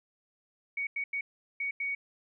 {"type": "tone bursts at uneven times", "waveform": "sine", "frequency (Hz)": 2239, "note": "C#7", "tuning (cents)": 17, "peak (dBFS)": -30, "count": 5, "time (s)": [[0.77, 0.87], [0.96, 1.04], [1.13, 1.21], [1.6, 1.71], [1.8, 1.95]], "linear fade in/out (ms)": 5, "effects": []}